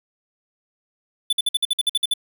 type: tone bursts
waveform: square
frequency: 3495 Hz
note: A7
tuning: 12 cents flat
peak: -17 dBFS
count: 11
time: 1.3-2.138 s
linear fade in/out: 5 ms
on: 28 ms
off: 53 ms
effects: none